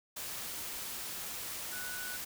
sine tone in noise, 1480 Hz, F#6, in tune, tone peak -42 dBFS, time 1.72-2.17 s, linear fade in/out 10 ms, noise white, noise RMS -41 dBFS, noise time 0.16-2.25 s, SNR -4 dB, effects none

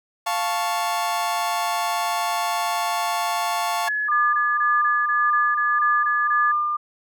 40% pulse chord, F augmented, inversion none, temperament equal, 698.5 / 880 / 1108.7 Hz, F5 / A5 / C#6, 0 / 0 / 0 cents, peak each -25 / -25 / -26 dBFS, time 0.26-3.89 s, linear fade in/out 10 ms
sine tone bursts, 1701 Hz, G#6, 41 cents sharp, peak -21 dBFS, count 11, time 3.87-6.52 s, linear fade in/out 10 ms, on 220 ms, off 23 ms
sine tone with tremolo, 1200 Hz, D6, 37 cents sharp, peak -17 dBFS, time 4.08-6.77 s, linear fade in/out 10 ms, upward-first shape sine, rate 1.8 Hz, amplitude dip 35%
effects none

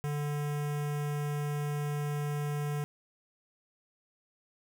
square tone with notch filter, 146.7 Hz, D3, 2 cents flat, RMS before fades -33 dBFS, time 0.04-2.84 s, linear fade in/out 0 ms, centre 4200 Hz, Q 1.4, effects none

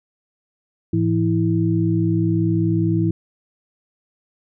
sine tone cluster, 107.5 / 167.7 / 326.4 Hz, A2 / E3 / E4, -40 / +30 / -17 cents, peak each -20 dBFS, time 0.93-3.11 s, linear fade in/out 5 ms, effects none

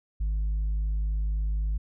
triangle tone with tanh clipping, 51.91 Hz, G#1, in tune, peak -25 dBFS, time 0.2-1.78 s, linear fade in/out 10 ms, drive 7 dB, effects none

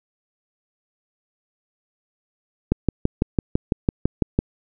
click train, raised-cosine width 3 ms, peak -4 dBFS, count 11, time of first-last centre 2.72-4.389 s, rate 5.99 Hz, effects none

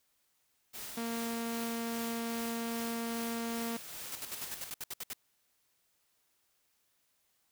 white noise with tremolo, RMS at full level -43 dBFS, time 0.73-4.71 s, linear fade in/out 20 ms, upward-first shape triangle, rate 2.5 Hz, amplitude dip 45%
sawtooth tone, 231.2 Hz, A#3, 14 cents flat, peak -31 dBFS, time 0.97-3.77 s, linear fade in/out 5 ms
white noise bursts, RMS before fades -40 dBFS, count 11, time 4.12-5.133 s, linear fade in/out 2 ms, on 33 ms, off 65 ms
effects white hiss -75 dBFS RMS until 7.51 s

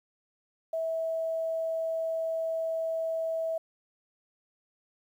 sine tone, 651 Hz, E5, 22 cents flat, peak -28 dBFS, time 0.73-3.58 s, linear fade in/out 5 ms, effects 10-bit

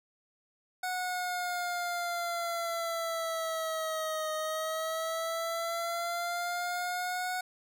25% pulse linear two-way sweep, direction down then up, 736 to 622.3 to 736 Hz, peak -28 dBFS, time 0.83-7.41 s, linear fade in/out 5 ms, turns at 4.33 s, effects none

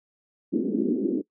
white band-pass noise, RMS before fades -25 dBFS, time 0.52-1.22 s, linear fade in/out 20 ms, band 210 to 380 Hz, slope 48 dB/octave, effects noise-tail reverb RT60 0.1 s tail -20 dB re dry

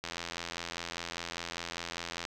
click train, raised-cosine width 0.2 ms, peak -19 dBFS, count 189, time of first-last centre 0.04-2.252 s, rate 85 Hz, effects none

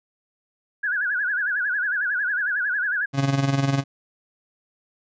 sine tone with vibrato, 1568 Hz, G6, in tune, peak -21 dBFS, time 0.83-3.06 s, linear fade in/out 10 ms, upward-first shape sine, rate 11 Hz, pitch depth 150 cents each way
30% pulse tone with tremolo, 137.7 Hz, C#3, 11 cents flat, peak -14 dBFS, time 3.13-3.84 s, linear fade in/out 50 ms, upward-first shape sine, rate 20 Hz, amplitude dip 65%
effects resampled to 16000 Hz

